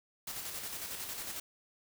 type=noise with tremolo; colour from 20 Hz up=white; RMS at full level=-40 dBFS; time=0.27-1.4 s; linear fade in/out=5 ms; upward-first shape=square; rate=11 Hz; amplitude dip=35%; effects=none